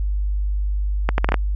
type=accelerating click train; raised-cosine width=0.5 ms; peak=-3 dBFS; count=6; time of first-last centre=1.09-1.342 s; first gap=91 ms; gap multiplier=0.7; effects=added 50 Hz sine -18 dBFS peak until 1.55 s + MP3 48 kbps